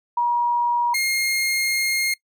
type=tone pair in turn; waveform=sine / sawtooth; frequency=956 / 2134 Hz; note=A#5 / C7; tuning=+43 / +34 cents; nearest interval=octave + major second; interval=1391 cents; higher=second; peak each=-17 / -16 dBFS; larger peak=second; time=0.17-0.94 / 0.94-2.14 s; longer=second; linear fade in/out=5 ms; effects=noise-tail reverb RT60 0.1 s tail -23 dB re dry